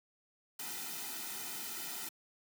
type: noise with comb filter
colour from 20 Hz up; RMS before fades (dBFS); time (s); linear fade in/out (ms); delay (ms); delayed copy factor
white; -42; 0.59-2.09; 5; 1.8; -0.95
effects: high-pass 150 Hz 12 dB/octave